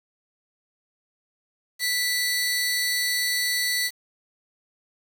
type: tone pair together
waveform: sawtooth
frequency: 1975.5 / 4429 Hz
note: B6 / C#8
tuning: 0 / -2 cents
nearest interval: octave + major second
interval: 1398 cents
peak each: -21 / -24 dBFS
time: 1.79-3.91 s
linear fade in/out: 50 ms
effects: 7-bit